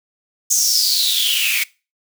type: noise with high-pass filter sweep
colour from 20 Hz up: white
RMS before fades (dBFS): -17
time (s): 0.5-1.64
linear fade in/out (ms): 10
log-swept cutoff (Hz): 6600 to 2200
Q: 8.5
effects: noise-tail reverb RT60 0.3 s tail -22 dB re dry